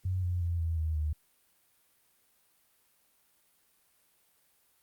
sine tone with pitch steps, 92.5 / 88.99 / 85.61 / 82.36 / 79.23 / 76.23 Hz, F#2 / F2 / F2 / E2 / D#2 / D#2, 0 / +33 / -34 / -1 / +32 / -35 cents, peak -28 dBFS, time 0.05-1.13 s, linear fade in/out 5 ms, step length 180 ms, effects white hiss -69 dBFS RMS until 4.82 s + Opus 48 kbps

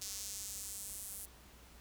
square tone with high-pass filter sweep, 100.9 Hz, G#2, 49 cents flat, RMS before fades -45 dBFS, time 0.01-1.26 s, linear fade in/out 10 ms, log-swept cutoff 5800 to 10000 Hz, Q 1.7, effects added 60 Hz sine -60 dBFS peak until 1.8 s + pink hiss -60 dBFS RMS until 1.8 s

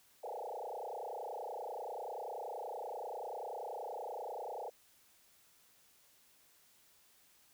sine tone with frequency modulation, 659.3 Hz, E5, in tune, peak -40 dBFS, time 0.23-4.7 s, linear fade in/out 10 ms, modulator 30.4 Hz, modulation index 7, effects white hiss -67 dBFS RMS until 7.53 s

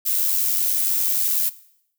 violet noise with amplitude modulation, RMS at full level -19 dBFS, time 0.05-1.5 s, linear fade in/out 20 ms, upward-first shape sine, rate 90.5 Hz, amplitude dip 40%, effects noise-tail reverb RT60 0.7 s tail -18 dB re dry

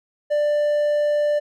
triangle tone, 591 Hz, D5, 11 cents sharp, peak -15 dBFS, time 0.3-1.4 s, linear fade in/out 20 ms, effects none

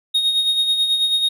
triangle tone with tremolo, 3729 Hz, A#7, in tune, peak -12 dBFS, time 0.14-1.29 s, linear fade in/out 10 ms, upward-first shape sine, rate 9.2 Hz, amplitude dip 50%, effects none

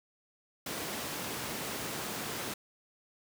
pink high-pass noise, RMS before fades -38 dBFS, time 0.66-2.54 s, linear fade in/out 5 ms, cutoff 150 Hz, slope 12 dB/octave, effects none

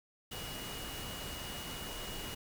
sine tone in noise, 2894 Hz, F#7, 39 cents flat, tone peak -47 dBFS, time 0.31-2.35 s, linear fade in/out 10 ms, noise pink, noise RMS -43 dBFS, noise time 0.31-2.35 s, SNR -7 dB, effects none

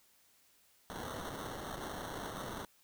white noise with sample-and-hold, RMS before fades -43 dBFS, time 0.9-2.65 s, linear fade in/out 0 ms, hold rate 2450 Hz, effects white hiss -68 dBFS RMS until 2.83 s

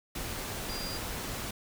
sine tone in noise, 4800 Hz, D8, 37 cents sharp, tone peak -39 dBFS, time 0.69-0.98 s, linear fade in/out 5 ms, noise pink, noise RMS -37 dBFS, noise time 0.15-1.51 s, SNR -5 dB, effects none

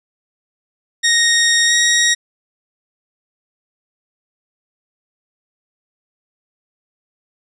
15% pulse tone with pitch glide, 1864.7 to 1887.5 Hz, A#6 to A#6, 0 to +21 cents, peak -5 dBFS, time 1.03-2.15 s, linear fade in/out 20 ms, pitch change +21 cents, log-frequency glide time 1.66-1.73 s, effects resampled to 22050 Hz

